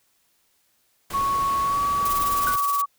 pink noise, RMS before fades -35 dBFS, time 1.1-2.56 s, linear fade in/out 5 ms
sine tone with pitch glide, 1108.7 to 1137.2 Hz, C#6 to C#6, 0 to +44 cents, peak -20 dBFS, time 1.13-2.86 s, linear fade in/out 20 ms, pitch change +44 cents, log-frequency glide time 1.63-1.81 s
blue noise with tremolo, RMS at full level -28 dBFS, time 2.05-2.82 s, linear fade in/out 5 ms, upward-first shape triangle, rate 19 Hz, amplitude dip 75%
sine tone with exponential decay, 1480 Hz, F#6, in tune, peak -21 dBFS, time 2.47-2.65 s, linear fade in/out 1 ms, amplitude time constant 37 ms
effects white hiss -66 dBFS RMS until 2.98 s

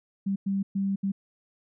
sine tone bursts at uneven times, 196 Hz, G3, in tune, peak -24 dBFS, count 4, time 0.26-0.36 / 0.46-0.63 / 0.75-0.96 / 1.03-1.12 s, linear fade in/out 10 ms, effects none

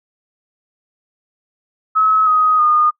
sine tone with pitch steps, 1286 / 1254.5 / 1223.7 Hz, E6 / D#6 / D#6, -43 / +14 / -29 cents, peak -10 dBFS, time 1.95-2.91 s, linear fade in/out 20 ms, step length 320 ms, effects noise-tail reverb RT60 0.1 s tail -22 dB re dry

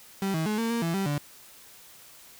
35% pulse tone with pitch steps, 194.8 / 160.2 / 212.6 / 228.5 / 233.1 / 166.8 / 194.8 / 145.7 Hz, G3 / E3 / G#3 / A#3 / A#3 / E3 / G3 / D3, -11 / -49 / +41 / -34 / 0 / +21 / -11 / -13 cents, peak -24 dBFS, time 0.22-1.18 s, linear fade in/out 2 ms, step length 120 ms, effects white hiss -51 dBFS RMS until 2.39 s

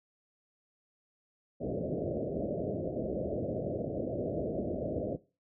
white low-pass noise, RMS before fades -34 dBFS, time 1.6-5.17 s, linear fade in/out 20 ms, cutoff 650 Hz, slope 96 dB/octave, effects noise-tail reverb RT60 0.3 s tail -18 dB re dry + high-pass 80 Hz 12 dB/octave

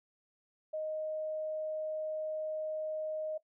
sine tone, 622.3 Hz, D#5, in tune, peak -34 dBFS, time 0.73-3.38 s, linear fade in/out 10 ms, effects noise-tail reverb RT60 0.1 s tail -17 dB re dry

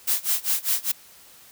blue noise with tremolo, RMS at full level -21 dBFS, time 0.07-0.92 s, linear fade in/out 10 ms, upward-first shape sine, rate 5 Hz, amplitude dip 95%, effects white hiss -50 dBFS RMS until 1.51 s

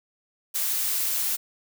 blue noise, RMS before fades -26 dBFS, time 0.54-1.37 s, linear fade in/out 20 ms, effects none

